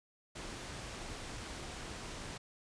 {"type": "low-pass noise", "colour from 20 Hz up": "pink", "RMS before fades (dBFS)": -45, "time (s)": [0.35, 2.38], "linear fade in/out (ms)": 10, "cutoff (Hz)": 9100, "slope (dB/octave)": 12, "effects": ["resampled to 22050 Hz"]}